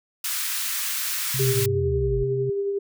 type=high-pass noise; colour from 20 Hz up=white; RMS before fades=-27 dBFS; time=0.24-1.66 s; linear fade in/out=5 ms; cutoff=1200 Hz; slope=24 dB/octave
type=tone with vibrato; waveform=sine; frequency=130.3 Hz; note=C3; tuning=7 cents flat; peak=-26 dBFS; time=1.34-2.5 s; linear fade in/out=5 ms; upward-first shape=sine; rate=4.7 Hz; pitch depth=11 cents each way
type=tone with tremolo; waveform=sine; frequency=399.3 Hz; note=G4; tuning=32 cents sharp; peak=-21 dBFS; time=1.39-2.79 s; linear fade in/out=10 ms; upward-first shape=triangle; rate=11 Hz; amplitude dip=35%
type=linear sweep; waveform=sine; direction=down; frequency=133.1 to 43.54 Hz; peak=-25 dBFS; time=1.4-2.24 s; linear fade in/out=10 ms
effects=none